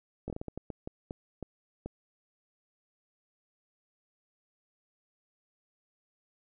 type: slowing click train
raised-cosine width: 2 ms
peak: -24 dBFS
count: 12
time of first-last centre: 0.28-1.86 s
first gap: 20 ms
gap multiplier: 1.36
effects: none